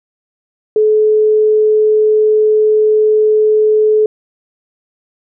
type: tone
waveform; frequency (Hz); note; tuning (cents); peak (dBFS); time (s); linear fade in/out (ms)
sine; 429.4; A4; -42; -7; 0.76-4.06; 2
effects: none